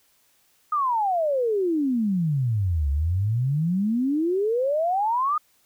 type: exponential two-way sweep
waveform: sine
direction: down then up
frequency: 1257 to 68.2 to 1257 Hz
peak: -20 dBFS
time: 0.72-5.38 s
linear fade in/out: 5 ms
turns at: 2.9 s
effects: white hiss -63 dBFS RMS until 5.65 s